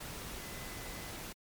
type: tone in noise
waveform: sine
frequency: 2015 Hz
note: B6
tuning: 34 cents sharp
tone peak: -53 dBFS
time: 0.38-1.11 s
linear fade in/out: 10 ms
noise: pink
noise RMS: -44 dBFS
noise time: 0-1.33 s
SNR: -12 dB
effects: MP3 96 kbps